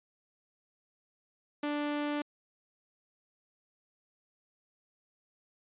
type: tone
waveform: sawtooth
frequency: 293.7 Hz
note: D4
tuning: in tune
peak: -27 dBFS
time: 1.63-2.22 s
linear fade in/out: 5 ms
effects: resampled to 8000 Hz